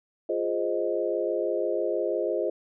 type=chord; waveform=sine; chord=F minor seventh; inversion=none; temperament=equal; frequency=349.2 / 415.3 / 523.3 / 622.3 Hz; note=F4 / Ab4 / C5 / Eb5; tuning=0 / 0 / 0 / 0 cents; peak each=-30 dBFS; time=0.29-2.5 s; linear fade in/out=5 ms; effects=none